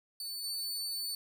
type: tone with level steps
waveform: sawtooth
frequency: 4497 Hz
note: C#8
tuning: 24 cents sharp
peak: -35 / -32 dBFS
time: 0.2-1.15 s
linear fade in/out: 2 ms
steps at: 0.44 s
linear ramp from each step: 2 ms
effects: none